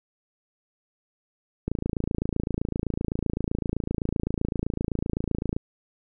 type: click train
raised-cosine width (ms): 3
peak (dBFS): -13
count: 109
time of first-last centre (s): 1.68-5.565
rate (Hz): 27.8
effects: none